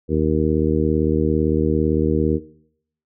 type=harmonic tone; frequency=77.78 Hz; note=D#2; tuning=in tune; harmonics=1 / 2 / 3 / 4 / 5 / 6; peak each=-23 / -23 / -23 / -23 / -23 / -23 dBFS; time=0.08-2.4 s; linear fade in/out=50 ms; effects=noise-tail reverb RT60 0.7 s tail -18 dB re dry